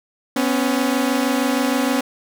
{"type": "tone pair together", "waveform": "sawtooth", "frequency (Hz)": [249.6, 276], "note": ["B3", "C#4"], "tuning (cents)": [19, -7], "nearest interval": "major second", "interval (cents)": 174, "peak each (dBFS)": -16, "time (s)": [0.36, 2.01], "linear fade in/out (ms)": 5, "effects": []}